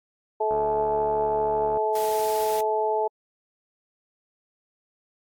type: harmonic tone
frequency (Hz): 216.3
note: A3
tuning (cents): -29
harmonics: 2 / 3 / 4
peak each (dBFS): -25 / -28 / -25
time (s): 0.4-3.08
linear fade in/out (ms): 10
type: click train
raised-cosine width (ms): 1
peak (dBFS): -22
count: 93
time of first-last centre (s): 0.51-1.772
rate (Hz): 72.9
type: noise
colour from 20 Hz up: white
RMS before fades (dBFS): -37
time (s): 1.95-2.61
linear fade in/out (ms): 5
effects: AAC 64 kbps